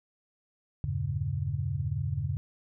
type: chord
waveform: sine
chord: E diminished seventh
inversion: none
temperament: equal with one note detuned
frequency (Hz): 82.41 / 98 / 116.54 / 140.53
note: E2 / G2 / Bb2 / Db3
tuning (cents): 0 / 0 / 0 / +24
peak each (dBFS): -36 / -33 / -36 / -32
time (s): 0.84-2.37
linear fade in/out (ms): 0
effects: none